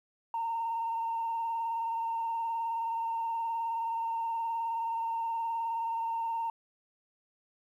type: tone with vibrato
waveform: sine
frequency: 915 Hz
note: A#5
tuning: 32 cents flat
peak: -29 dBFS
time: 0.34-6.5 s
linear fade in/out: 2 ms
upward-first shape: sine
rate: 19 Hz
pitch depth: 24 cents each way
effects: tanh soft clip ceiling -26 dBFS + 11-bit